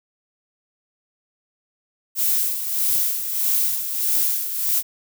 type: noise with tremolo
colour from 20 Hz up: violet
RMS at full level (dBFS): -19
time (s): 2.15-4.83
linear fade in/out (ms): 50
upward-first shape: sine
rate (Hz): 1.6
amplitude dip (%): 60
effects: none